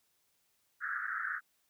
pink band-pass noise, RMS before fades -37 dBFS, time 0.8-1.41 s, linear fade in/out 50 ms, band 1300 to 1800 Hz, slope 96 dB/octave, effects white hiss -75 dBFS RMS until 1.69 s

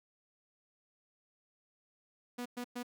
sawtooth tone bursts, 244.3 Hz, B3, 19 cents flat, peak -34 dBFS, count 3, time 2.38-2.831 s, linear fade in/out 10 ms, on 77 ms, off 110 ms, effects none

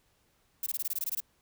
violet noise bursts, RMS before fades -32 dBFS, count 11, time 0.63-1.204 s, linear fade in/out 5 ms, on 34 ms, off 20 ms, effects pink hiss -70 dBFS RMS until 1.41 s

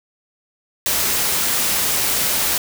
white noise, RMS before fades -19 dBFS, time 0.86-2.58 s, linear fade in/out 2 ms, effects none

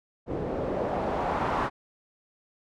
white noise with low-pass filter sweep, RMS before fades -29 dBFS, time 0.26-1.7 s, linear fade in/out 50 ms, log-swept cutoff 420 to 1100 Hz, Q 1.7, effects none

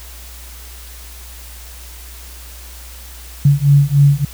sine beating tone pair, 140.3 / 143.7 Hz, C#3 / D3, +21 / -37 cents, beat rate 3.4 Hz, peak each -11 dBFS, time 3.45-4.25 s, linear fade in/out 5 ms, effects added 60 Hz sine -34 dBFS peak until 4.33 s + white hiss -38 dBFS RMS until 4.33 s

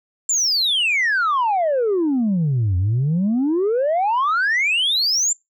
sine exponential two-way sweep, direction down then up, 7410 to 87.31 to 7410 Hz, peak -14 dBFS, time 0.29-5.33 s, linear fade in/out 5 ms, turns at 2.77 s, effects noise-tail reverb RT60 0.2 s tail -26 dB re dry + tanh soft clip ceiling -14 dBFS

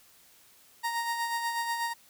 30% pulse tone with tremolo, 932.3 Hz, A#5, in tune, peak -25 dBFS, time 0.83-1.94 s, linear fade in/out 20 ms, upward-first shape sine, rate 8.2 Hz, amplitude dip 45%, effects white hiss -59 dBFS RMS until 2.09 s

